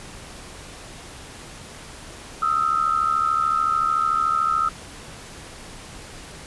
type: tone pair together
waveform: sine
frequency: 1261 / 1334.6 Hz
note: D#6 / E6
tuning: +23 / +21 cents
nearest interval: minor second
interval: 98 cents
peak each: -21 dBFS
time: 2.42-4.69 s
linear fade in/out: 5 ms
effects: pink hiss -40 dBFS RMS until 6.46 s + resampled to 24000 Hz